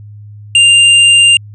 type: tone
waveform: square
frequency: 2794 Hz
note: F7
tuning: in tune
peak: -4 dBFS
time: 0.55-1.37 s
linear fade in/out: 2 ms
effects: added 104 Hz sine -29 dBFS peak until 1.54 s + resampled to 24000 Hz